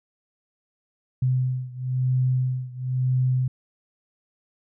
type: beating tone pair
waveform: sine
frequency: 127.7 / 128.7 Hz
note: C3 / C3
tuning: -42 / -28 cents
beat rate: 1 Hz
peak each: -23 / -25 dBFS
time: 1.22-3.48 s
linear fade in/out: 5 ms
effects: none